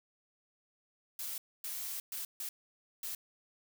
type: noise bursts at uneven times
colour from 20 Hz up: blue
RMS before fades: -40 dBFS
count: 5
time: 1.19-1.38 / 1.64-2 / 2.12-2.25 / 2.4-2.49 / 3.03-3.15 s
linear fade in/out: 2 ms
effects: none